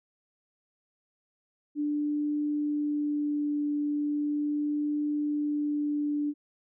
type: tone with vibrato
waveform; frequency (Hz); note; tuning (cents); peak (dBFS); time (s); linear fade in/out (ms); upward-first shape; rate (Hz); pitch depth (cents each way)
sine; 294.7; D4; +6; -26; 1.75-6.34; 50; triangle; 0.38; 9
effects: none